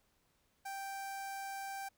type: tone with notch filter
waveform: sawtooth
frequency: 784 Hz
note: G5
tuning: in tune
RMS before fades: -43 dBFS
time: 0.65-1.89 s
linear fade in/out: 10 ms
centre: 3400 Hz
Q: 1.4
effects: pink hiss -75 dBFS RMS until 1.97 s